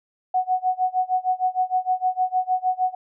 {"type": "tone with tremolo", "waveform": "sine", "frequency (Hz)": 740, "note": "F#5", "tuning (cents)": 0, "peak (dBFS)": -16, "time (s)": [0.34, 2.95], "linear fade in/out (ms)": 5, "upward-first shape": "sine", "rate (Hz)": 6.5, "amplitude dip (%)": 95, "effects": []}